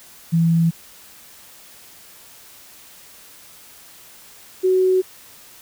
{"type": "tone pair in turn", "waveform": "sine", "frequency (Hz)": [166, 372.7], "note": ["E3", "F#4"], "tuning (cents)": [12, 13], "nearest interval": "octave + major second", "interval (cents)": 1401, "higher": "second", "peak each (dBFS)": -13, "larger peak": "neither", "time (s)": [[0.32, 0.71], [4.63, 5.02]], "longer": "neither", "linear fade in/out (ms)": 20, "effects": ["white hiss -45 dBFS RMS until 5.61 s"]}